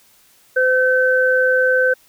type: tone pair together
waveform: sine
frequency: 512 / 1534.3 Hz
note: C5 / G6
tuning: -38 / -38 cents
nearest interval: octave + perfect fifth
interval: 1900 cents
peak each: -15 / -15 dBFS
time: 0.56-1.94 s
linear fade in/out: 10 ms
effects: white hiss -53 dBFS RMS until 2.08 s